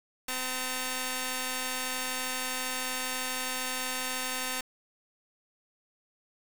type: tone pair together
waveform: 5% pulse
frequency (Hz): 255.8 / 911.6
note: C4 / A#5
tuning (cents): -39 / -39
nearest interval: octave + minor seventh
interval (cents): 2200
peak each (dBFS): -22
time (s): 0.28-4.61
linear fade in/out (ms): 5
effects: 7-bit